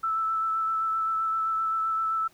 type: tone with vibrato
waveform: sine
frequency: 1318.5 Hz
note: E6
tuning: in tune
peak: -24 dBFS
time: 0.03-2.28 s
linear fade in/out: 10 ms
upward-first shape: sine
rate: 7.7 Hz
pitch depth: 14 cents each way
effects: pink hiss -60 dBFS RMS until 2.33 s